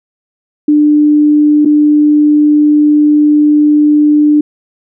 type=tone with dropouts; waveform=sine; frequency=298.1 Hz; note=D4; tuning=26 cents sharp; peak=-4 dBFS; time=0.68-4.41 s; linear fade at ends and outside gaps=5 ms; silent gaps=1.65-1.656 s; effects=none